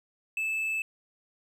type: tone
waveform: triangle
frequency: 2623 Hz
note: E7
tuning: 9 cents flat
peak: -26 dBFS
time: 0.37-0.82 s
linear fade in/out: 2 ms
effects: none